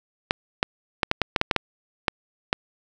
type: clicks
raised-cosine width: 0.3 ms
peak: -3 dBFS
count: 11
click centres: 0.309 / 0.629 / 1.032 / 1.114 / 1.217 / 1.362 / 1.414 / 1.512 / 1.563 / 2.082 / 2.529 s
effects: none